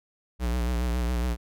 square tone with vibrato, 60.2 Hz, B1, 44 cents flat, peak -25 dBFS, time 0.39-1.37 s, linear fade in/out 50 ms, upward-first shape sine, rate 7.2 Hz, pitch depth 69 cents each way, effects none

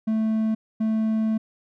triangle tone pair in turn, 219.8 / 219.8 Hz, A3 / A3, -2 / -2 cents, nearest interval unison, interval 0 cents, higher neither, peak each -18 / -18 dBFS, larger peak neither, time 0.07-0.55 / 0.8-1.38 s, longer second, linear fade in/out 10 ms, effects none

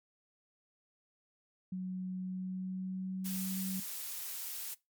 sine tone with pitch glide, 185 to 189.11 Hz, F#3 to F#3, 0 to +38 cents, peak -35 dBFS, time 1.72-3.8 s, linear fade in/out 5 ms, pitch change +38 cents, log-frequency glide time 2.2-3.57 s
blue noise, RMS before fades -41 dBFS, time 3.24-4.75 s, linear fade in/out 20 ms
effects noise-tail reverb RT60 0.2 s tail -20 dB re dry + MP3 96 kbps

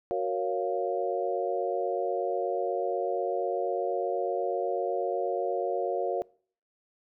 sine chord, Gb major seventh, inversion none, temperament equal, 370 / 466.2 / 554.4 / 698.5 Hz, Gb4 / Bb4 / Db5 / F5, 0 / 0 / 0 / 0 cents, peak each -32 dBFS, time 0.11-6.22 s, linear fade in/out 0 ms, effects noise-tail reverb RT60 0.5 s tail -24 dB re dry

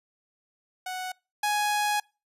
sawtooth tone pair in turn, 740 / 833.5 Hz, F#5 / G#5, 0 / +6 cents, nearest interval major second, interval 206 cents, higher second, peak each -28 / -20 dBFS, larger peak second, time 0.86-1.12 / 1.43-2 s, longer second, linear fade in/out 5 ms, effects noise-tail reverb RT60 0.3 s tail -26 dB re dry + resampled to 32000 Hz

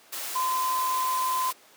sine tone in noise, 1027 Hz, C6, 33 cents flat, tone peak -24 dBFS, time 0.35-1.51 s, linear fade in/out 10 ms, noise white, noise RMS -34 dBFS, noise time 0.12-1.53 s, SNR +7 dB, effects pink hiss -54 dBFS RMS until 1.76 s + high-pass 400 Hz 12 dB/octave

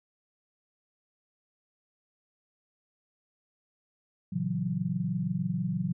sine chord, F# dominant seventh, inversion first, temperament equal, 116.54 / 138.59 / 164.81 / 185 Hz, A#2 / C#3 / E3 / F#3, 0 / 0 / 0 / 0 cents, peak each -37 / -36 / -32 / -31 dBFS, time 4.32-5.93 s, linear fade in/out 10 ms, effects none

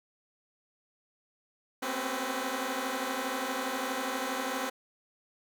10% pulse tone cluster, 228.8 / 257.5 / 269.9 / 380 / 498.3 Hz, A#3 / C4 / C#4 / F#4 / B4, -32 / -28 / -46 / +46 / +15 cents, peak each -36 / -27 / -28 / -33 / -31 dBFS, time 1.82-4.7 s, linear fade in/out 10 ms, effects none

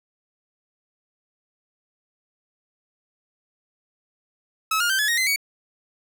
sawtooth tone with pitch steps, 1293 / 1418.2 / 1555.5 / 1706.1 / 1871.3 / 2053 / 2251 Hz, E6 / F6 / G6 / G#6 / A#6 / C7 / C#7, -34 / +26 / -14 / +46 / +6 / -33 / +26 cents, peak -16 dBFS, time 4.71-5.361 s, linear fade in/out 5 ms, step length 93 ms, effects none

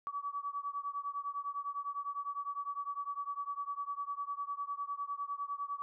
sine beating tone pair, 1138 / 1147.9 Hz, C#6 / D6, +45 / -40 cents, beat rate 9.9 Hz, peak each -39 / -40 dBFS, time 0.07-5.82 s, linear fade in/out 0 ms, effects none

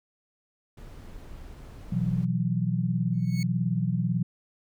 brown noise, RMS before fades -43 dBFS, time 0.77-2.25 s, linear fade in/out 5 ms
sine chord, B suspended fourth, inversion none, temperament equal with one note detuned, 123.47 / 164.81 / 183.08 Hz, B2 / E3 / F#3, 0 / 0 / -18 cents, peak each -28 dBFS, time 1.92-4.23 s, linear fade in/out 5 ms
20% pulse tone with exponential growth, 2208 Hz, C#7, 7 cents flat, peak -29 dBFS, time 3.13-3.43 s, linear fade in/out 2 ms, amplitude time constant 65 ms
effects none

